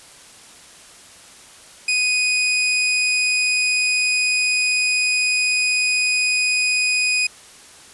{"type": "tone", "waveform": "sawtooth", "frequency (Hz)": 2489, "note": "D#7", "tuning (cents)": 0, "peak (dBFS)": -13, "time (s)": [1.88, 7.27], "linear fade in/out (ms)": 5, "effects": ["white hiss -44 dBFS RMS until 7.93 s", "resampled to 24000 Hz"]}